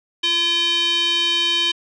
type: tone with band-pass filter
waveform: square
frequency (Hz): 342.3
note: F4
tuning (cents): -35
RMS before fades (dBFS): -19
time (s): 0.23-1.72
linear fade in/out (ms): 10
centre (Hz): 3300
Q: 9.2
effects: resampled to 24000 Hz